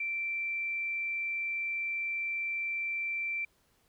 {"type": "tone", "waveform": "sine", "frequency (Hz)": 2345, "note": "D7", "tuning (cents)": -3, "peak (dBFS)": -31, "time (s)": [0, 3.45], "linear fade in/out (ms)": 5, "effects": ["pink hiss -70 dBFS RMS until 3.88 s"]}